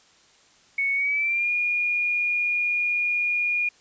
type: tone with pitch glide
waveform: sine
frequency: 2217 to 2432 Hz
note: C#7 to D#7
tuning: 0 to -40 cents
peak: -21 dBFS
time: 0.78-3.69 s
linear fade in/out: 5 ms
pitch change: +160 cents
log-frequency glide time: 0.94-1.5 s
effects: white hiss -57 dBFS RMS until 3.8 s + resampled to 16000 Hz